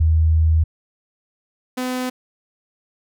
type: tone pair in turn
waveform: sine / sawtooth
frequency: 79.8 / 253.3 Hz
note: D#2 / B3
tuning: +44 / +44 cents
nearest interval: octave + minor sixth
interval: 2000 cents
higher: second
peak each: -12 / -18 dBFS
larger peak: first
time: 0-0.64 / 1.77-2.1 s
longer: first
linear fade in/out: 10 ms
effects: none